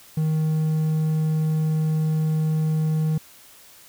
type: tone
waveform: triangle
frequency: 156.6 Hz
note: D#3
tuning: 11 cents sharp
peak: -17 dBFS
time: 0.17-3.18 s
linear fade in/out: 5 ms
effects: white hiss -49 dBFS RMS until 3.88 s